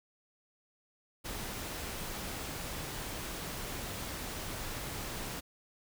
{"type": "noise", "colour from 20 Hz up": "pink", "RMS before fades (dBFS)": -40, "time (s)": [1.24, 5.41], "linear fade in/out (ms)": 20, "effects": []}